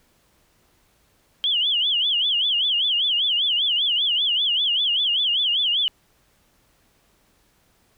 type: tone with vibrato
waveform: sine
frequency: 3136 Hz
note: G7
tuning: in tune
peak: -18 dBFS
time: 1.44-5.88 s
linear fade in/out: 0 ms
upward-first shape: sine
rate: 5.1 Hz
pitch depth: 190 cents each way
effects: pink hiss -62 dBFS RMS until 7.97 s